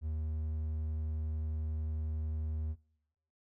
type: tone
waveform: triangle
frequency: 77.78 Hz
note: D#2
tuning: in tune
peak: -31 dBFS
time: 0.01-2.76 s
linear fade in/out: 50 ms
effects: noise-tail reverb RT60 0.9 s tail -25 dB re dry